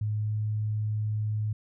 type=tone with pitch glide; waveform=sine; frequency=106.3 to 106.98 Hz; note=G#2 to A2; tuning=+41 to -48 cents; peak=-26 dBFS; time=0.01-1.53 s; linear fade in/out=5 ms; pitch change=+11 cents; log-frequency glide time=0.19-0.33 s; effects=none